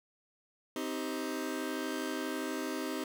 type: chord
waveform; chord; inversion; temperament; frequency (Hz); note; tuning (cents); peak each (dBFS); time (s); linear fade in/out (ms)
sawtooth; C minor; none; just; 261.6 / 314 / 392.4; C4 / Eb4 / G4; 0 / +16 / +2; -34 / -34 / -36; 0.76-3.04; 2
effects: none